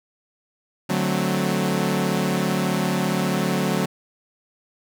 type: chord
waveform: sawtooth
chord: D dominant seventh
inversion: none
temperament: equal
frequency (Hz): 146.83 / 185 / 220 / 261.6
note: D3 / F#3 / A3 / C4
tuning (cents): 0 / 0 / 0 / 0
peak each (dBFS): -23 / -19 / -23 / -25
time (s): 0.89-3.86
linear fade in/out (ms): 10
effects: none